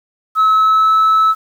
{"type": "tone with pitch glide", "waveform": "sine", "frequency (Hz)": [1292, 1303.2], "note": ["E6", "E6"], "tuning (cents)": [-35, -20], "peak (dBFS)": -6, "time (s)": [0.35, 1.35], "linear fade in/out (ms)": 50, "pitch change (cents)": 15, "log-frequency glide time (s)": [0.54, 0.93], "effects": ["tanh soft clip ceiling -7 dBFS", "7-bit"]}